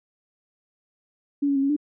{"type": "tone with pitch steps", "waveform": "sine", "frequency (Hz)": [284.5, 279.9, 272, 277.1, 295.8], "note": ["C#4", "C#4", "C#4", "C#4", "D4"], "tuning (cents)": [45, 17, -33, -1, 13], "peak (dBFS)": -19, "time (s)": [1.42, 1.765], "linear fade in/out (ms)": 10, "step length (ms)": 69, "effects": []}